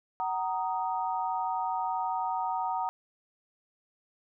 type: chord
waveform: sine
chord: D# minor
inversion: first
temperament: equal with one note detuned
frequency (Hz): 750.8 / 932.3 / 1244.5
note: F#5 / A#5 / D#6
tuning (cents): +25 / 0 / 0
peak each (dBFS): -32 / -31 / -37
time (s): 0.2-2.89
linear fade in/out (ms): 0
effects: none